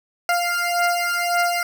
20% pulse beating tone pair, 698 / 699.8 Hz, F5 / F5, -1 / +3 cents, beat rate 1.8 Hz, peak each -17 dBFS, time 0.29-1.63 s, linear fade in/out 2 ms, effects none

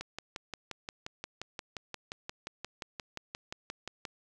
click train, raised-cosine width 0.2 ms, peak -21 dBFS, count 24, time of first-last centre 0.01-4.052 s, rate 5.69 Hz, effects none

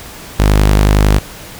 sawtooth tone, 51 Hz, G#1, 31 cents flat, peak -3 dBFS, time 0.39-1.19 s, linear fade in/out 10 ms, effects pink hiss -32 dBFS RMS until 1.59 s

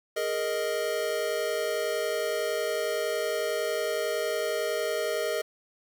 square chord, Ab suspended second, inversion none, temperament equal, 415.3 / 466.2 / 622.3 Hz, Ab4 / Bb4 / Eb5, 0 / 0 / 0 cents, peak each -34 / -32 / -31 dBFS, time 0.16-5.42 s, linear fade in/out 10 ms, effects 9-bit

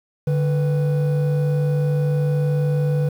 triangle tone pair together, 146.83 / 493.9 Hz, D3 / B4, 0 / 0 cents, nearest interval octave + major sixth, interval 2100 cents, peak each -14 / -22 dBFS, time 0.27-3.09 s, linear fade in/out 5 ms, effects tanh soft clip ceiling -12 dBFS + 8-bit

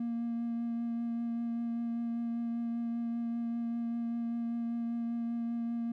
triangle tone with vibrato, 233.6 Hz, A#3, 4 cents sharp, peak -29 dBFS, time 0-5.92 s, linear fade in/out 5 ms, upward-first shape triangle, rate 5.1 Hz, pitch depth 13 cents each way, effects tanh soft clip ceiling -26 dBFS

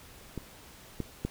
clicks, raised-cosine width 3 ms, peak -22 / -19 / -17 dBFS, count 3, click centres 0.377 / 1.003 / 1.25 s, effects pink hiss -52 dBFS RMS until 1.3 s

